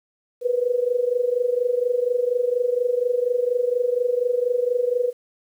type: tone with amplitude modulation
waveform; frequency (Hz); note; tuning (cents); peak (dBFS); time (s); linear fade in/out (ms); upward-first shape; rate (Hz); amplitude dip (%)
sine; 490.4; B4; -12; -15; 0.41-5.13; 50; sine; 24.2; 80
effects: 9-bit